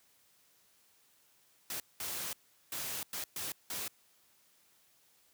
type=noise bursts at uneven times; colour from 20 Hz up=white; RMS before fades=-39 dBFS; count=6; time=1.7-1.8 / 2-2.33 / 2.72-3.03 / 3.13-3.24 / 3.36-3.52 / 3.7-3.88 s; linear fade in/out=2 ms; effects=white hiss -68 dBFS RMS until 5.33 s + high-pass 60 Hz 12 dB/octave